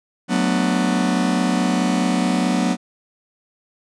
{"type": "chord", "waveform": "45% pulse", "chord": "B minor seventh", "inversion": "second", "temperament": "just", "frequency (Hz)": [185.21, 222.2, 246.9, 296.3], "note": ["F#3", "A3", "B3", "D4"], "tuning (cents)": [2, 17, 0, 15], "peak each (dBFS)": [-21, -25, -21, -25], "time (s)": [0.28, 2.77], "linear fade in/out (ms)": 50, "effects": ["resampled to 22050 Hz"]}